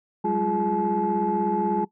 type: tone cluster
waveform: sine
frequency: 189.1 / 205.3 / 345.8 / 417.5 / 860 Hz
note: F#3 / G#3 / F4 / G#4 / A5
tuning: +38 / -20 / -17 / +9 / -40 cents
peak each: -30 / -27 / -27 / -28 / -24 dBFS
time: 0.24-1.85 s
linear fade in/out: 10 ms
effects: noise-tail reverb RT60 0.1 s tail -19 dB re dry + tanh soft clip ceiling -14 dBFS

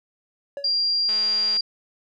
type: tone with exponential decay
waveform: triangle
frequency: 564 Hz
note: C#5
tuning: 30 cents sharp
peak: -24 dBFS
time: 0.57-0.76 s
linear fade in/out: 1 ms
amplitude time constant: 40 ms
type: tone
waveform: sine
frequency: 4769 Hz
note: D8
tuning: 26 cents sharp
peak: -19 dBFS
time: 0.64-1.61 s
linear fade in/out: 5 ms
type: click train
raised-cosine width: 0.2 ms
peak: -21 dBFS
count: 104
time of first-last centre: 1.09-1.569 s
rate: 215 Hz
effects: none

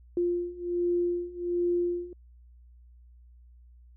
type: beating tone pair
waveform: sine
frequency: 349.2 / 350.5 Hz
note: F4 / F4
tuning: 0 / +6 cents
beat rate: 1.3 Hz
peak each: -30 / -28 dBFS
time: 0.17-2.13 s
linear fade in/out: 2 ms
effects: added 60 Hz sine -51 dBFS peak until 3.96 s

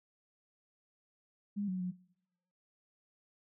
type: tone with pitch steps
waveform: sine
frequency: 203.6 / 184.9 / 180.9 Hz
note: G#3 / F#3 / F#3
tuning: -34 / -1 / -39 cents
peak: -33 dBFS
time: 1.56-1.92 s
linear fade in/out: 20 ms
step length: 120 ms
effects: noise-tail reverb RT60 0.8 s tail -21 dB re dry

